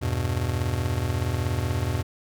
square chord, E minor, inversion none, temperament just, 82.41 / 98.89 / 123.61 Hz, E2 / G2 / B2, 0 / +16 / +2 cents, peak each -29 dBFS, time 0.01-2.03 s, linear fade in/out 20 ms, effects none

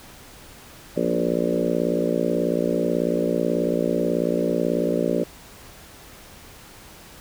harmonic tone with a mistuned harmonic, 58.27 Hz, A#1, in tune, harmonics 3 / 4 / 5 / 6 / 7 / 8 / 9 / 10, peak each -28 / -28 / -28 / -28 / -28 / -28 / -28 / -28 dBFS, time 0.96-5.24 s, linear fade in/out 10 ms, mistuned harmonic 4, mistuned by +18 cents, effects pink hiss -45 dBFS RMS until 7.2 s

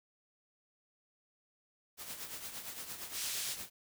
white noise with tremolo, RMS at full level -42 dBFS, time 1.97-3.7 s, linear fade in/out 50 ms, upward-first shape triangle, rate 8.7 Hz, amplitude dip 65%
white band-pass noise, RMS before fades -39 dBFS, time 3.13-3.57 s, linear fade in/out 50 ms, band 2400 to 9600 Hz, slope 12 dB/octave
effects none

